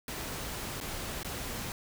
pink noise with dropouts, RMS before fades -38 dBFS, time 0.08-1.72 s, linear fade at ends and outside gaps 1 ms, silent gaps 0.802-0.811 / 1.231-1.247 s, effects none

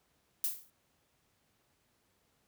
violet noise with exponential decay, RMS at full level -29 dBFS, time 0.44-0.7 s, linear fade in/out 0 ms, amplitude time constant 56 ms, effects pink hiss -74 dBFS RMS until 2.47 s + high-pass 60 Hz 12 dB/octave

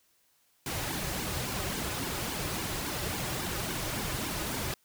pink noise with flanger, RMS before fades -34 dBFS, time 0.66-4.74 s, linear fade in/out 2 ms, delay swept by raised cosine 1.5 to 4.5 ms, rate 3.6 Hz, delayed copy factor -0.75, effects white hiss -69 dBFS RMS until 4.84 s

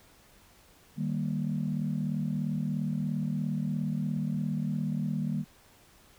sine chord, Eb major, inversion none, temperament equal with one note detuned, 152.89 / 196 / 233.1 Hz, Eb3 / G3 / Bb3, -30 / 0 / 0 cents, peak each -31 / -32 / -33 dBFS, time 0.96-5.45 s, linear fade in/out 50 ms, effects tanh soft clip ceiling -20 dBFS + pink hiss -59 dBFS RMS until 6.18 s

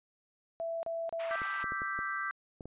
sine tone bursts, 664 Hz, E5, 12 cents sharp, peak -33 dBFS, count 3, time 0.6-1.356 s, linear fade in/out 0 ms, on 230 ms, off 33 ms
pink band-pass noise, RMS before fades -46 dBFS, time 1.19-1.64 s, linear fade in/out 10 ms, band 890 to 3100 Hz, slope 24 dB/octave
sine chord, E minor seventh, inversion third, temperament equal, 1174.7 / 1318.5 / 1568 / 1975.5 Hz, D6 / E6 / G6 / B6, 0 / 0 / 0 / 0 cents, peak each -38 / -41 / -36 / -41 dBFS, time 1.31-2.31 s, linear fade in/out 0 ms
clicks, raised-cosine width 2 ms, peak -31 dBFS, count 7, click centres 1.418 / 1.642 / 1.721 / 1.819 / 1.99 / 2.608 / 2.656 s
effects resampled to 8000 Hz

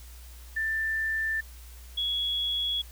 sine tone pair in turn, 1776 / 3353 Hz, A6 / G#7, +16 / +16 cents, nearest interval major seventh, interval 1100 cents, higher second, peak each -26 dBFS, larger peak neither, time 0.56-1.41 / 1.97-2.82 s, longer neither, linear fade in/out 10 ms, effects added 60 Hz sine -44 dBFS peak until 2.91 s + white hiss -53 dBFS RMS until 2.91 s

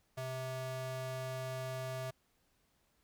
square ring-modulated tone, 261.6 Hz, C4, in tune, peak -36 dBFS, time 0.17-2.11 s, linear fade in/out 10 ms, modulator 389 Hz, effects pink hiss -75 dBFS RMS until 3.03 s

